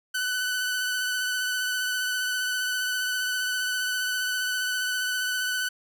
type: tone with vibrato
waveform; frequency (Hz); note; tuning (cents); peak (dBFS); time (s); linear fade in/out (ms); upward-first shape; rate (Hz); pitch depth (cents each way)
sawtooth; 1500; F#6; +23; -22; 0.14-5.69; 10; triangle; 15; 24
effects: none